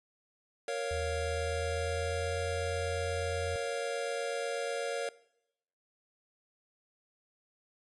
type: chord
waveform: square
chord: Bb minor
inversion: none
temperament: equal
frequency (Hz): 466.2 / 554.4 / 698.5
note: Bb4 / Db5 / F5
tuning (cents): 0 / 0 / 0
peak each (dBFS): -37 / -37 / -41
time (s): 0.68-5.09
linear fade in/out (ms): 2
type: tone with pitch glide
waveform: sine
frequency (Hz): 80 to 86.24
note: D#2 to F2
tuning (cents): +49 to -21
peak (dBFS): -36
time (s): 0.91-3.56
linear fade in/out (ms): 0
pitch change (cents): +130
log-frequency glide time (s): 1.17-2.37
effects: noise-tail reverb RT60 0.8 s tail -20 dB re dry + resampled to 24000 Hz